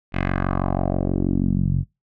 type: tone with low-pass filter sweep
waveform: 10% pulse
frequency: 46.25 Hz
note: F#1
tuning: in tune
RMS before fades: -21 dBFS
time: 0.12-1.85 s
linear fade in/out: 50 ms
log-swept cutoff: 2500 to 120 Hz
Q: 2.3
effects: noise-tail reverb RT60 0.2 s tail -23 dB re dry